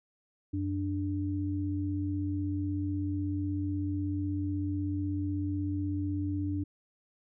sine tone pair together, 92.6 / 294 Hz, F#2 / D4, +2 / +2 cents, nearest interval octave + minor sixth, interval 2000 cents, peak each -32 / -32 dBFS, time 0.53-6.64 s, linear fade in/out 10 ms, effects none

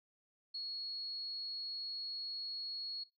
sine tone, 4333 Hz, C#8, 40 cents flat, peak -39 dBFS, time 0.54-3.04 s, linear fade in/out 10 ms, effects noise-tail reverb RT60 0.2 s tail -18 dB re dry

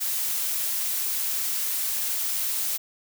blue noise, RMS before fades -27 dBFS, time 0-2.78 s, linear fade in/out 20 ms, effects none

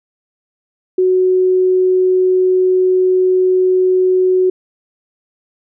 sine tone, 370 Hz, F#4, in tune, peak -9 dBFS, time 0.98-4.5 s, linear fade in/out 5 ms, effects none

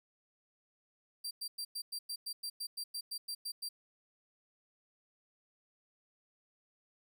sawtooth tone bursts, 4714 Hz, D8, 6 cents sharp, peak -35 dBFS, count 15, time 1.24-3.69 s, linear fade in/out 10 ms, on 70 ms, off 100 ms, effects none

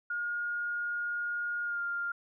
sine tone with pitch glide, 1427 to 1400.1 Hz, F6 to F6, +37 to +4 cents, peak -31 dBFS, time 0.1-2.12 s, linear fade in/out 5 ms, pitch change -33 cents, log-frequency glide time 1.64-1.81 s, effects none

